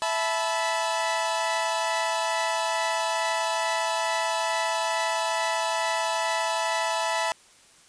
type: chord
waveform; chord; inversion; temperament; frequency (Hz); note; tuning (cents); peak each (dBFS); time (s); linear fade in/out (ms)
sawtooth; E suspended fourth; none; equal with one note detuned; 659.3 / 868.4 / 987.8; E5 / A5 / B5; 0 / -23 / 0; -25; 0.02-7.32; 0
effects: white hiss -55 dBFS RMS until 7.88 s + resampled to 22050 Hz